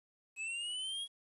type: linear sweep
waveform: square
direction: up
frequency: 2560 to 3329 Hz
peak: -38 dBFS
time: 0.36-1.08 s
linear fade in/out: 50 ms
effects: resampled to 24000 Hz + 11-bit